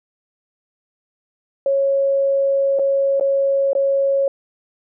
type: tone with dropouts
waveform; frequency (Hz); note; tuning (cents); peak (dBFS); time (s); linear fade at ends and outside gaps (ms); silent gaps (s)
sine; 550; C#5; -14; -14; 1.66-4.28; 2; 2.789-2.794 / 3.198-3.209 / 3.732-3.751
effects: none